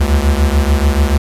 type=beating tone pair; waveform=square; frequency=69.3 / 76.2 Hz; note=C#2 / D#2; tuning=0 / -36 cents; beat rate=6.9 Hz; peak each=-12 / -15 dBFS; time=0-1.18 s; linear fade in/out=10 ms; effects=resampled to 32000 Hz + 7-bit